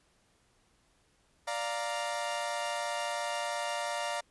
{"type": "chord", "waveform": "sawtooth", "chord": "Bb major", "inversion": "first", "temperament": "equal", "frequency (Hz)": [587.3, 698.5, 932.3], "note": ["D5", "F5", "Bb5"], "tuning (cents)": [0, 0, 0], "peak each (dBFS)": -33, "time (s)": [1.47, 4.21], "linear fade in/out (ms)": 10, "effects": ["pink hiss -69 dBFS RMS until 4.3 s", "resampled to 24000 Hz"]}